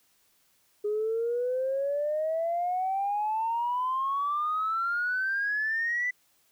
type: exponential sweep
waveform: sine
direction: up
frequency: 412.6 to 2000 Hz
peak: -25 dBFS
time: 0.84-6.11 s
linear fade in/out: 10 ms
effects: tanh soft clip ceiling -21 dBFS + white hiss -67 dBFS RMS until 6.51 s